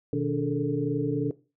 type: tone cluster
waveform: sine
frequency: 126.3 / 157.3 / 288.9 / 427.7 / 450.6 Hz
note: B2 / D#3 / D4 / A4 / A4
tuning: +39 / +19 / -28 / -49 / +41 cents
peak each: -32 / -33 / -27 / -32 / -31 dBFS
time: 0.13-1.31 s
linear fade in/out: 2 ms
effects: noise-tail reverb RT60 0.3 s tail -17 dB re dry